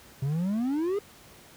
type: exponential sweep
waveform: triangle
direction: up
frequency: 130.81 to 421.7 Hz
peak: -23 dBFS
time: 0.22-0.99 s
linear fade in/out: 5 ms
effects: pink hiss -52 dBFS RMS until 1.56 s + high-pass 60 Hz 12 dB/octave